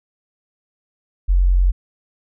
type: tone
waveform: sine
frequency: 45.19 Hz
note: F#1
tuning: 40 cents flat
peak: -11 dBFS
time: 1.28-1.72 s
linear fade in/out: 20 ms
effects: none